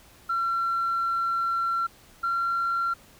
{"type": "tone pair in turn", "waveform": "sine", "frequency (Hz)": [1360, 1371], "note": ["F6", "F6"], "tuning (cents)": [-46, -32], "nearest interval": "unison", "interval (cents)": 14, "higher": "second", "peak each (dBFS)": -22, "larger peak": "neither", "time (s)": [[0.29, 1.87], [2.23, 2.94]], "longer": "first", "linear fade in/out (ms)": 10, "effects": ["tanh soft clip ceiling -20 dBFS", "pink hiss -54 dBFS RMS until 3.19 s"]}